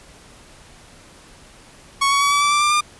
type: tone with pitch steps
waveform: sawtooth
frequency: 1108.7 / 1121.6 / 1134.6 / 1147.8 / 1161.1 / 1174.6 / 1188.3 / 1202.1 Hz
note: C#6 / C#6 / C#6 / D6 / D6 / D6 / D6 / D6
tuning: 0 / +20 / +40 / -40 / -20 / 0 / +20 / +40 cents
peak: -11 dBFS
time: 2.01-2.81 s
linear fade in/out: 10 ms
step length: 100 ms
effects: pink hiss -46 dBFS RMS until 2.99 s + resampled to 24000 Hz